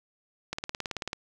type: click train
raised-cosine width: 0.2 ms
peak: -15 dBFS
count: 12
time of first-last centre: 0.53-1.131 s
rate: 18.3 Hz
effects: none